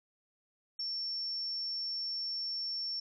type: tone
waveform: sine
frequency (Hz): 5440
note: F8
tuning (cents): -46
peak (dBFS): -34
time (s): 0.79-3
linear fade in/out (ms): 5
effects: none